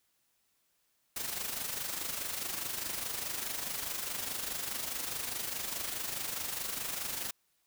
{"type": "noise with amplitude modulation", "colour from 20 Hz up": "white", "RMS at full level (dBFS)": -35, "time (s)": [1.16, 7.31], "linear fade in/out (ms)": 5, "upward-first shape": "sine", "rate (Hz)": 24.8, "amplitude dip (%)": 55, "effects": ["white hiss -75 dBFS RMS until 7.66 s"]}